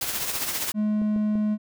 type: noise with tremolo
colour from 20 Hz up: white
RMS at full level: -26 dBFS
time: 0.01-0.72 s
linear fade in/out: 5 ms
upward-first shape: triangle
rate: 15 Hz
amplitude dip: 55%
type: tone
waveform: triangle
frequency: 211.9 Hz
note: G#3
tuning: 35 cents sharp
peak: -19 dBFS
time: 0.74-1.58 s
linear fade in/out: 50 ms
type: clicks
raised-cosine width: 2 ms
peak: -25 dBFS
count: 3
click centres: 1.017 / 1.162 / 1.355 s
effects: none